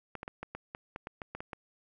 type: clicks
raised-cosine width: 0.5 ms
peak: -24 dBFS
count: 12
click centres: 0.153 / 0.231 / 0.279 / 0.43 / 0.55 / 0.749 / 0.961 / 1.071 / 1.218 / 1.35 / 1.405 / 1.532 s
effects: none